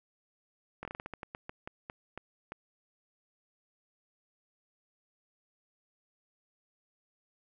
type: slowing click train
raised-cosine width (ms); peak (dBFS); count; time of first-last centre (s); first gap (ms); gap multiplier
0.5; -25; 15; 0.83-2.52; 21; 1.24
effects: none